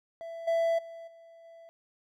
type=tone with level steps; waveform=triangle; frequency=665 Hz; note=E5; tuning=15 cents sharp; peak=-36 / -22 / -40 / -49 / -47 dBFS; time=0.21-1.69 s; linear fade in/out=0 ms; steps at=0.47 / 0.78 / 1.07 / 1.44 s; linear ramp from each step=10 ms; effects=none